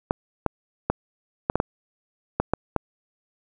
clicks, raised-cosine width 1 ms, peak -6 dBFS, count 9, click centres 0.109 / 0.463 / 0.9 / 1.499 / 1.556 / 1.601 / 2.4 / 2.536 / 2.763 s, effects none

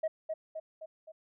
sine tone with echo, 634 Hz, D#5, 32 cents sharp, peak -26 dBFS, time 0.03-0.08 s, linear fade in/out 10 ms, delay 260 ms, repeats 4, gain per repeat -5 dB, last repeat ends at 1.12 s, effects tanh soft clip ceiling -26 dBFS

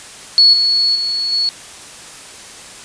sine tone with level steps, 4387 Hz, C#8, 19 cents flat, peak -5 / -11 / -16 / -13 dBFS, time 0.38-1.49 s, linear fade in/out 0 ms, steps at 0.53 / 0.95 / 1.32 s, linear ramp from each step 5 ms, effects white hiss -35 dBFS RMS until 2.84 s + resampled to 22050 Hz

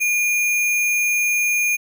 sine tone with sample-and-hold, 2420 Hz, D#7, 49 cents flat, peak -16 dBFS, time 0-1.77 s, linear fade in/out 20 ms, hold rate 8820 Hz, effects none

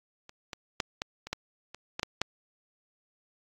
clicks, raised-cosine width 0.2 ms, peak -29 / -20 / -10 / -14 / -23 / -13 / -25 / -15 / -11 / -9 dBFS, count 10, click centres 0.294 / 0.532 / 0.802 / 1.019 / 1.27 / 1.33 / 1.746 / 1.995 / 2.031 / 2.216 s, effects AAC 64 kbps

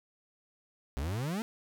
40% pulse exponential sweep, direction up, 62.5 to 235.2 Hz, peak -31 dBFS, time 0.97-1.42 s, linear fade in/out 0 ms, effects none

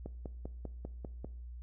click train, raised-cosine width 2 ms, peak -28 dBFS, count 7, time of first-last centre 0.06-1.246 s, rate 5.06 Hz, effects noise-tail reverb RT60 0.6 s tail -19 dB re dry + added 60 Hz sine -43 dBFS peak until 1.62 s

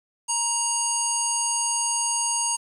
harmonic tone, 940 Hz, A#5, 14 cents sharp, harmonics 1 / 3 / 5 / 7 / 9 / 10, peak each -29 / -34 / -35 / -26 / -29 / -29 dBFS, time 0.28-2.57 s, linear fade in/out 20 ms, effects 9-bit

